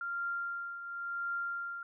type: tone with tremolo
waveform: sine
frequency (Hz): 1390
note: F6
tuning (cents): -9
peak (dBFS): -32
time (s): 0.01-1.83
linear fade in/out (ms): 2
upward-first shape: triangle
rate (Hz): 0.94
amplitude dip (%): 65
effects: none